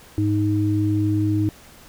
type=tone pair together; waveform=sine; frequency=104.22 / 312.3 Hz; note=G#2 / D#4; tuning=+7 / +7 cents; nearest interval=octave + perfect fifth; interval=1900 cents; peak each=-20 dBFS; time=0.18-1.49 s; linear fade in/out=0 ms; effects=pink hiss -47 dBFS RMS until 1.88 s